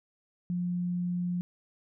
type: tone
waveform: sine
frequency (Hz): 177.1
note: F3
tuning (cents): +24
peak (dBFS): -28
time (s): 0.5-1.41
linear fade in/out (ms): 0
effects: none